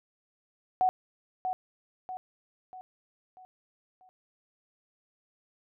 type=tone with echo; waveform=sine; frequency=743 Hz; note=F#5; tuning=7 cents sharp; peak=-21 dBFS; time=0.81-0.89 s; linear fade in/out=0 ms; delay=640 ms; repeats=5; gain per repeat=-7 dB; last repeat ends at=4.09 s; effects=none